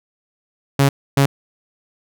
sawtooth tone bursts at uneven times, 138.59 Hz, C#3, in tune, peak -7 dBFS, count 2, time 0.79-0.89 / 1.17-1.26 s, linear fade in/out 5 ms, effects none

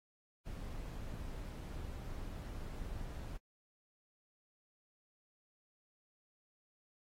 brown noise, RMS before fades -44 dBFS, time 0.45-3.38 s, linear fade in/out 20 ms
clicks, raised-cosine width 5 ms, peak -33 dBFS, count 2, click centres 1.14 / 3.013 s
effects AAC 48 kbps

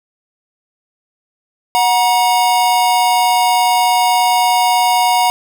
square tone pair together, 733.4 / 950 Hz, F#5 / A#5, -15 / +33 cents, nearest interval major third, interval 448 cents, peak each -14 dBFS, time 1.75-5.3 s, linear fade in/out 0 ms, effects none

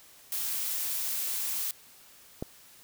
blue noise, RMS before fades -32 dBFS, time 0.32-1.71 s, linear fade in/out 2 ms
click, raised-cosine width 2 ms, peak -19 dBFS, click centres 2.425 s
effects white hiss -55 dBFS RMS until 2.83 s

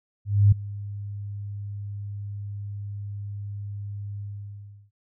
sine tone with ADSR envelope, 101.6 Hz, G#2, 38 cents flat, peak -11 dBFS, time 0.25-4.91 s, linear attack 270 ms, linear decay 6 ms, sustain -20 dB, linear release 710 ms, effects none

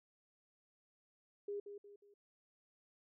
sine tone with echo, 407 Hz, G#4, 35 cents flat, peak -39 dBFS, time 1.48-1.6 s, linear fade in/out 5 ms, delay 180 ms, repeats 3, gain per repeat -8 dB, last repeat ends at 2.14 s, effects none

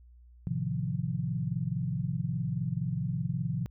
sine chord, F dominant seventh, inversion first, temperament equal, 110 / 130.81 / 155.56 / 174.61 Hz, A2 / C3 / Eb3 / F3, 0 / 0 / 0 / 0 cents, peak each -37 / -33 / -35 / -34 dBFS, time 0.47-3.66 s, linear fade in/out 0 ms, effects added 60 Hz sine -52 dBFS peak until 3.7 s

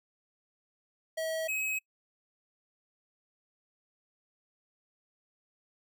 square tone pair in turn, 643 / 2551 Hz, E5 / D#7, -43 / +43 cents, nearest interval 2 octaves, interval 2386 cents, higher second, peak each -32 / -31 dBFS, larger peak second, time 1.17-1.48 / 1.48-1.79 s, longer neither, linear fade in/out 10 ms, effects noise-tail reverb RT60 0.1 s tail -26 dB re dry

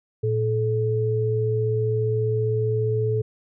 sine tone pair together, 114.37 / 431.8 Hz, A#2 / A4, -33 / -33 cents, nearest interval octave + major seventh, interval 2300 cents, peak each -22 / -23 dBFS, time 0.23-3.22 s, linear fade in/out 10 ms, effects none

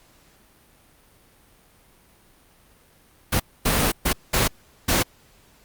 pink noise bursts at uneven times, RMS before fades -20 dBFS, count 5, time 3.32-3.4 / 3.65-3.92 / 4.05-4.13 / 4.33-4.48 / 4.88-5.03 s, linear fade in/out 10 ms, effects pink hiss -56 dBFS RMS until 5.64 s + Opus 48 kbps

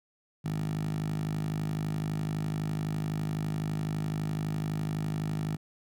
10% pulse tone with high-pass filter, 51.91 Hz, G#1, in tune, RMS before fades -32 dBFS, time 0.44-5.57 s, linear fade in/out 20 ms, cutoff 140 Hz, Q 5.3, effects none

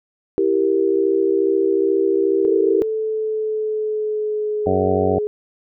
sine chord, E diminished, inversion none, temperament equal, 329.6 / 392 / 466.2 Hz, E4 / G4 / Bb4, 0 / 0 / 0 cents, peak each -21 / -16 / -22 dBFS, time 0.38-2.82 s, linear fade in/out 0 ms
sine tone with pitch glide, 440 to 420.1 Hz, A4 to G#4, 0 to +20 cents, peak -19 dBFS, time 2.45-5.27 s, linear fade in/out 0 ms, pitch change -80 cents, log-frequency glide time 2.7-4.86 s
harmonic tone, 94 Hz, F#2, 28 cents sharp, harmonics 1 / 2 / 3 / 4 / 5 / 6 / 7 / 8, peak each -25 / -25 / -25 / -25 / -25 / -25 / -25 / -25 dBFS, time 4.66-5.19 s, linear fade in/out 5 ms
effects none

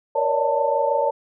sine tone cluster, 471.4 / 560 / 586 / 616 / 891 Hz, A#4 / C#5 / D5 / D#5 / A5, +19 / +18 / -4 / -17 / +22 cents, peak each -26 / -22 / -25 / -31 / -22 dBFS, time 0.15-1.11 s, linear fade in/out 10 ms, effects none

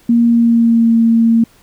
sine tone with pitch glide, 234.6 to 228.8 Hz, A#3 to A#3, +11 to -32 cents, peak -7 dBFS, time 0.09-1.44 s, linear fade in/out 5 ms, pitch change -43 cents, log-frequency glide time 0.25-0.95 s, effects pink hiss -49 dBFS RMS until 1.62 s

